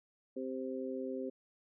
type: harmonic tone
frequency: 130.6 Hz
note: C3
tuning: 3 cents flat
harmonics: 2 / 3 / 4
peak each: -40 / -41 / -42 dBFS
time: 0.36-1.3 s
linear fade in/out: 10 ms
effects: none